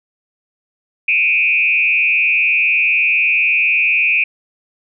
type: tone with frequency modulation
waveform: sine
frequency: 2470 Hz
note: D#7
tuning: 13 cents flat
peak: -11 dBFS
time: 1.08-4.24 s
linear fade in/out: 5 ms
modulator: 152 Hz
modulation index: 1
effects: none